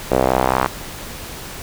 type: tone with band-pass filter sweep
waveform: sawtooth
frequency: 64.5 Hz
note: C2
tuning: 24 cents flat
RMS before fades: -17 dBFS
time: 0.11-0.67 s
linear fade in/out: 10 ms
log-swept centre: 540 to 1100 Hz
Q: 1.9
effects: pink hiss -32 dBFS RMS until 1.62 s